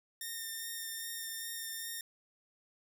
5% pulse tone with vibrato, 1822 Hz, A#6, 40 cents flat, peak -29 dBFS, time 0.21-2.01 s, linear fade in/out 2 ms, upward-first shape sine, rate 2.5 Hz, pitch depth 15 cents each way, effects none

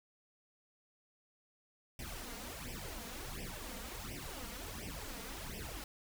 pink noise with flanger, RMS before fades -45 dBFS, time 1.99-5.84 s, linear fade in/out 2 ms, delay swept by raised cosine 0.36 to 4.36 ms, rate 1.4 Hz, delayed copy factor +0.9, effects none

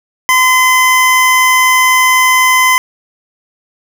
square tone pair together, 1024 / 2048 Hz, C6 / C7, -38 / -38 cents, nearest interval octave, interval 1200 cents, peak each -10 dBFS, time 0.29-2.78 s, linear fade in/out 0 ms, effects none

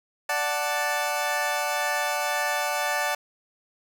20% pulse chord, D major, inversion none, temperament equal, 587.3 / 740 / 880 Hz, D5 / F#5 / A5, 0 / 0 / 0 cents, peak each -24 dBFS, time 0.29-3.15 s, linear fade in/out 5 ms, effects none

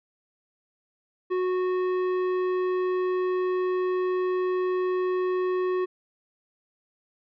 triangle tone with tanh clipping, 367.2 Hz, F#4, 13 cents flat, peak -25 dBFS, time 1.3-5.86 s, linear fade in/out 20 ms, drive 16 dB, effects none

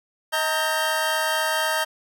25% pulse tone cluster, 632 / 916 / 1582 Hz, D#5 / A#5 / G6, +27 / -31 / +15 cents, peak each -22 dBFS, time 0.32-1.85 s, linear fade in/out 20 ms, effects none

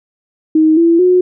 sine tone with pitch steps, 314.3 / 335.1 / 363.4 Hz, D#4 / E4 / F#4, +18 / +29 / -31 cents, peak -6 dBFS, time 0.55-1.21 s, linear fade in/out 5 ms, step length 220 ms, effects none

